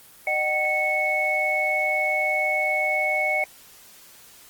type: tone cluster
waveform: sine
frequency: 611 / 758 / 2206 Hz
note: D#5 / F#5 / C#7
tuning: -32 / +42 / -9 cents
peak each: -27 / -28 / -22 dBFS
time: 0.27-3.44 s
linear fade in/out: 2 ms
effects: white hiss -49 dBFS RMS until 4.49 s + Opus 24 kbps